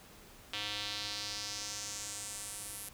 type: tone with band-pass filter sweep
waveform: square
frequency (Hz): 103.83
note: G#2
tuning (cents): 0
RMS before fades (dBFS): -41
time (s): 0.53-2.89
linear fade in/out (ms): 5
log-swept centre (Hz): 3300 to 11000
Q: 2.5
effects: pink hiss -56 dBFS RMS until 2.93 s